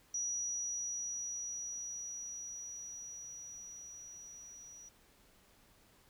sine tone with level ramp, 5820 Hz, F#8, 29 cents flat, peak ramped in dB -34 to -51 dBFS, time 0.14-4.89 s, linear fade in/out 5 ms, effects pink hiss -66 dBFS RMS until 6.09 s

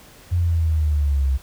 sine exponential sweep, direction down, 89.2 to 65.41 Hz, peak -16 dBFS, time 0.31-1.38 s, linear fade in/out 20 ms, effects pink hiss -47 dBFS RMS until 1.42 s

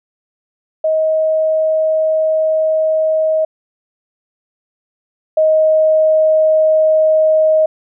sine tone pair in turn, 631 / 627.4 Hz, D#5 / D#5, +24 / +14 cents, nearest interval unison, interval 10 cents, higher first, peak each -11 / -8 dBFS, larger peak second, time 0.84-3.45 / 5.37-7.66 s, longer first, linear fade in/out 5 ms, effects none

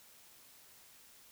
silence, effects white hiss -60 dBFS RMS until 1.31 s

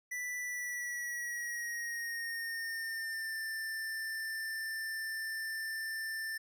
square tone with pitch glide, 1975.5 to 1780.4 Hz, B6 to A6, 0 to +20 cents, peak -37 dBFS, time 0.11-6.38 s, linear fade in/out 10 ms, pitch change -180 cents, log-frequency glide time 0.4-3.39 s, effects none

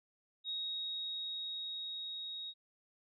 sine tone with level ramp, 3770 Hz, A#7, 19 cents sharp, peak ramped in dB -36 to -41 dBFS, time 0.44-2.54 s, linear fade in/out 50 ms, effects none

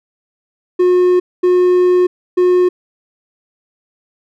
triangle tone bursts at uneven times, 361 Hz, F#4, 43 cents flat, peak -6 dBFS, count 3, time 0.79-1.2 / 1.43-2.07 / 2.37-2.69 s, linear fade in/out 10 ms, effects none

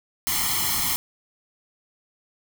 white noise with comb filter, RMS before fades -24 dBFS, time 0.27-0.96 s, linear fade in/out 0 ms, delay 0.95 ms, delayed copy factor +1, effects none

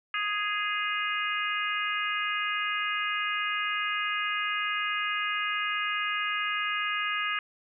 harmonic tone with a mistuned harmonic, 415.3 Hz, G#4, in tune, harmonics 3 / 4 / 5 / 6 / 7, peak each -32 / -33 / -34 / -35 / -35 dBFS, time 0.14-7.39 s, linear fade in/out 2 ms, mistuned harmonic 7, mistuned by -36 cents, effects none

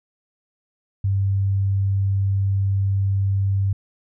sine tone, 98 Hz, G2, in tune, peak -17 dBFS, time 1.04-3.73 s, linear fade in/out 5 ms, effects none

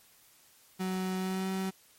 35% pulse tone with pitch glide, 186.6 to 190.08 Hz, F#3 to F#3, +15 to +47 cents, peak -29 dBFS, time 0.79-1.71 s, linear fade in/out 20 ms, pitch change +32 cents, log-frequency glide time 1.17-1.5 s, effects white hiss -61 dBFS RMS until 1.98 s + MP3 64 kbps

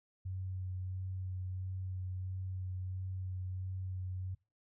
sine tone with vibrato, 93 Hz, F#2, 9 cents sharp, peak -37 dBFS, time 0.25-4.35 s, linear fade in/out 10 ms, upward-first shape sine, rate 1.5 Hz, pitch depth 14 cents each way, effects noise-tail reverb RT60 0.3 s tail -24 dB re dry

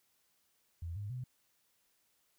sine tone with pitch steps, 84.4 / 102.4 / 126.1 Hz, E2 / G#2 / B2, +41 / -24 / +36 cents, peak -38 dBFS, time 0.82-1.24 s, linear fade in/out 5 ms, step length 140 ms, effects white hiss -75 dBFS RMS until 2.38 s

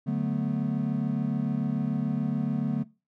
triangle chord, B minor seventh, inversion first, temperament equal with one note detuned, 146.83 / 186.39 / 220 / 246.9 Hz, D3 / F#3 / A3 / B3, 0 / +13 / 0 / 0 cents, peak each -28 / -31 / -28 / -30 dBFS, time 0.06-2.84 s, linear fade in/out 20 ms, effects noise-tail reverb RT60 0.3 s tail -21 dB re dry

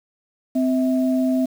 sine tone pair together, 258 / 648 Hz, C4 / E5, -24 / -30 cents, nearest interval octave + major third, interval 1594 cents, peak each -17 / -25 dBFS, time 0.55-1.46 s, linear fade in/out 10 ms, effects 7-bit

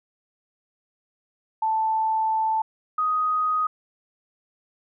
sine tone pair in turn, 881 / 1249.9 Hz, A5 / D#6, +2 / +7 cents, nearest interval tritone, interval 605 cents, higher second, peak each -20 dBFS, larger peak neither, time 1.62-2.62 / 2.98-3.67 s, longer first, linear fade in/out 5 ms, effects none

